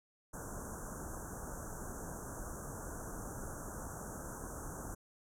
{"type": "band-stop noise", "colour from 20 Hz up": "pink", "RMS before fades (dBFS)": -44, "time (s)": [0.33, 4.95], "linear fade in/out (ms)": 10, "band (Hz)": [1600, 6000], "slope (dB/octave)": 96, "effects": ["low-pass 11000 Hz 12 dB/octave"]}